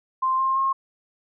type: tone with pitch steps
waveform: sine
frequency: 1046.5 / 1060.5 / 1074.7 Hz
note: C6 / C6 / C6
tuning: 0 / +23 / +46 cents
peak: -19 dBFS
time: 0.22-0.73 s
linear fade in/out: 10 ms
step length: 170 ms
effects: none